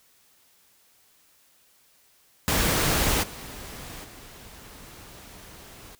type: noise with level steps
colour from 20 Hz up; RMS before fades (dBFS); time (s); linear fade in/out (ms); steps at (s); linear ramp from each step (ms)
pink; -23 / -40 / -46; 2.48-5.95; 0; 3.22 / 4.03; 20
effects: white hiss -61 dBFS RMS until 5.99 s